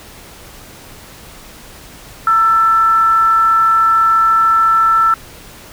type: tone with frequency modulation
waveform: sine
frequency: 1333 Hz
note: E6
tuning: 19 cents sharp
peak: -8 dBFS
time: 2.27-5.14 s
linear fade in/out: 2 ms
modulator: 415 Hz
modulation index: 0.23
effects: pink hiss -37 dBFS RMS until 5.72 s